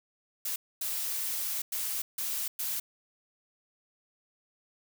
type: noise bursts at uneven times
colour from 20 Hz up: blue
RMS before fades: -33 dBFS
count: 5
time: 0.45-0.56 / 0.81-1.62 / 1.72-2.02 / 2.18-2.48 / 2.59-2.8 s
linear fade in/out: 5 ms
effects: none